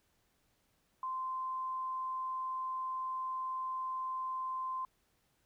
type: tone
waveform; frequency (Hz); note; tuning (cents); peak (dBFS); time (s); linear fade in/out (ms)
sine; 1039; C6; -12; -35; 1.03-4.85; 2
effects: pink hiss -75 dBFS RMS until 5.45 s